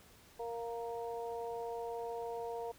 harmonic tone, 233.1 Hz, A#3, in tune, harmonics 2 / 3 / 4, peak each -40 / -44 / -46 dBFS, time 0.39-2.72 s, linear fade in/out 10 ms, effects pink hiss -61 dBFS RMS until 2.78 s

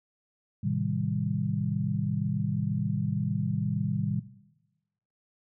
sine chord, A half-diminished seventh, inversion none, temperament just, 110 / 132 / 158.4 / 198 Hz, A2 / C3 / Eb3 / G3, 0 / +16 / +31 / +18 cents, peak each -31 dBFS, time 0.63-4.2 s, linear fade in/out 10 ms, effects noise-tail reverb RT60 1.0 s tail -17 dB re dry

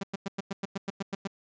sawtooth tone bursts, 196.2 Hz, G3, 2 cents sharp, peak -26 dBFS, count 11, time 0.01-1.274 s, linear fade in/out 5 ms, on 24 ms, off 100 ms, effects resampled to 16000 Hz

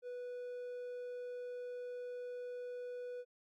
triangle tone, 492.4 Hz, B4, 5 cents flat, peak -40 dBFS, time 0.02-3.25 s, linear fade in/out 50 ms, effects none

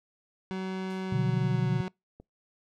30% pulse tone with pitch glide, 188.3 to 184.74 Hz, F#3 to F#3, +31 to -2 cents, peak -29 dBFS, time 0.51-1.88 s, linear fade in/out 0 ms, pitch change -33 cents, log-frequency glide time 1.02-1.7 s
violet noise with exponential decay, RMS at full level -39 dBFS, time 0.9-1.3 s, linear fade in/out 1 ms, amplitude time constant 86 ms
sine chord, B diminished, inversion none, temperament equal, 123.47 / 146.83 / 174.61 Hz, B2 / D3 / F3, 0 / 0 / 0 cents, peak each -28 / -29 / -32 dBFS, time 1.12-1.81 s, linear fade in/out 5 ms
click, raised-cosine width 2 ms, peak -34 dBFS, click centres 2.2 s
effects noise-tail reverb RT60 0.2 s tail -26 dB re dry + low-pass 4000 Hz 12 dB/octave

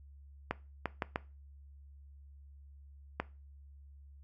clicks, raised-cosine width 0.5 ms, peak -17 dBFS, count 5, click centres 0.51 / 0.857 / 1.022 / 1.159 / 3.2 s, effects noise-tail reverb RT60 0.3 s tail -19 dB re dry + added 70 Hz sine -52 dBFS peak until 4.23 s

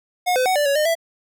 square tone with pitch steps, 723 / 509 / 746 / 587 / 560 / 608 / 663 Hz, F#5 / C5 / F#5 / D5 / C#5 / D#5 / E5, -40 / -48 / +14 / -1 / +18 / -40 / +10 cents, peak -17 dBFS, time 0.26-0.953 s, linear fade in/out 20 ms, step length 99 ms, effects none

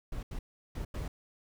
brown noise bursts at uneven times, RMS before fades -37 dBFS, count 4, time 0.12-0.23 / 0.31-0.39 / 0.75-0.85 / 0.94-1.08 s, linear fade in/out 5 ms, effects none

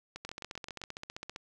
two click trains, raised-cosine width 0.2 ms, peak -23 / -24 dBFS, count 18 / 6, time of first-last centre 0.25-1.361 / 0.16-0.816 s, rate 15.3 / 7.62 Hz, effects none

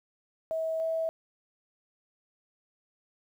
sine tone pair in turn, 645 / 649.9 Hz, E5 / E5, -38 / -25 cents, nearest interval unison, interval 13 cents, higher second, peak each -28 / -27 dBFS, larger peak second, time 0.51-0.8 / 0.8-1.09 s, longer neither, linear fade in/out 0 ms, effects 10-bit

